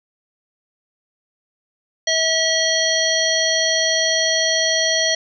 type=harmonic tone with a mistuned harmonic; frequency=645 Hz; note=E5; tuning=38 cents flat; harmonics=1 / 3 / 5 / 7 / 9; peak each=-22 / -22 / -22 / -22 / -22 dBFS; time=2.07-5.15 s; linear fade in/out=5 ms; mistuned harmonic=7; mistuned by=-64 cents; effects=none